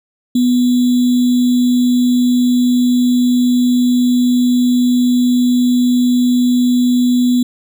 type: tone with sample-and-hold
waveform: sine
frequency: 246.9 Hz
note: B3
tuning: in tune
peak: -9 dBFS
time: 0.35-7.43 s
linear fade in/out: 5 ms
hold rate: 3675 Hz
effects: none